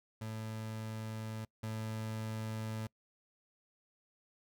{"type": "tone pair in turn", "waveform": "30% pulse", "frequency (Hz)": [110, 110], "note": ["A2", "A2"], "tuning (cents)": [0, 0], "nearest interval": "unison", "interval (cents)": 0, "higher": "neither", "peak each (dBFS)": [-37, -35], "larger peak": "second", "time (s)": [[0.21, 1.45], [1.63, 2.87]], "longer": "neither", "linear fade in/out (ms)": 5, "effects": ["noise-tail reverb RT60 0.1 s tail -25 dB re dry"]}